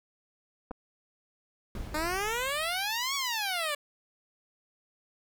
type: clicks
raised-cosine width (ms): 1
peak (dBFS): -25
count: 2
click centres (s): 0.71 / 0.714
type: noise with exponential decay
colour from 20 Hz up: brown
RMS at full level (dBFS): -34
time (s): 1.75-3.41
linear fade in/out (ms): 2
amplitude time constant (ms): 360
type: exponential two-way sweep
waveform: 10% pulse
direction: up then down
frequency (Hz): 298.2 to 1138 to 568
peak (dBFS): -21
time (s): 1.94-3.75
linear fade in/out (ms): 5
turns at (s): 3.15
effects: none